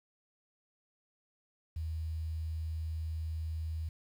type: tone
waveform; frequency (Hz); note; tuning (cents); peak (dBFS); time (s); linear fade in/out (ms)
sine; 80; D#2; +49; -34; 1.76-3.89; 5
effects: 10-bit